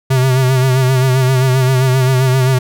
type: tone with vibrato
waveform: square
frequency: 130 Hz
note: C3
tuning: 11 cents flat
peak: -10 dBFS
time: 0.1-2.59 s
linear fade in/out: 10 ms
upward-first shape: sine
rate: 7.6 Hz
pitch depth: 49 cents each way
effects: none